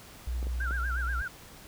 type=tone; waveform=sine; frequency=60.7 Hz; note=B1; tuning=29 cents flat; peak=-29 dBFS; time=0.27-1.22 s; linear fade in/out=5 ms
type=clicks; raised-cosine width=2 ms; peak=-28 dBFS; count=3; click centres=0.428 / 0.469 / 0.709 s
type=tone with vibrato; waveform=sine; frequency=1480 Hz; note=F#6; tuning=in tune; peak=-32 dBFS; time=0.6-1.28 s; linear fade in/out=5 ms; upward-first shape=sine; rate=8.3 Hz; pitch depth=160 cents each way
effects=pink hiss -50 dBFS RMS until 1.67 s